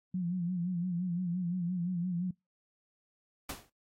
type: tone with vibrato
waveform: sine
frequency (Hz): 177.4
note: F3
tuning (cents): +27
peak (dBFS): -30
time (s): 0.14-2.31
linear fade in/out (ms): 5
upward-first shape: sine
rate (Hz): 5.8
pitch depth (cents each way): 75
type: noise with exponential decay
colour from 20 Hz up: pink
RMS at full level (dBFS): -35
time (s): 3.49-3.7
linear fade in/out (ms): 5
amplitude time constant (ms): 45
effects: noise-tail reverb RT60 0.2 s tail -25 dB re dry + AAC 48 kbps